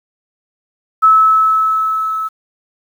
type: tone with level ramp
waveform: sine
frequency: 1300 Hz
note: E6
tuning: 24 cents flat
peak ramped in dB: -4 to -17 dBFS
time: 1.02-2.29 s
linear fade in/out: 20 ms
effects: 7-bit